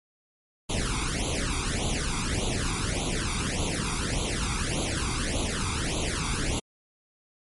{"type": "noise with flanger", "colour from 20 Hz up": "pink", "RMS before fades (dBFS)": -28, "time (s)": [0.69, 6.6], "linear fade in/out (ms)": 10, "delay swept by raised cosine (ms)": [0.28, 0.86], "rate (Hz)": 1.7, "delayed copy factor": 1, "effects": ["MP3 48 kbps"]}